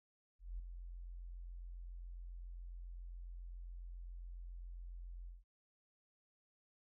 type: tone with ADSR envelope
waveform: sine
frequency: 43.65 Hz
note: F1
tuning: in tune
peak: -39 dBFS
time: 0.39-5.44 s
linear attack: 200 ms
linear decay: 10 ms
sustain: -7 dB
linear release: 170 ms
effects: tanh soft clip ceiling -35 dBFS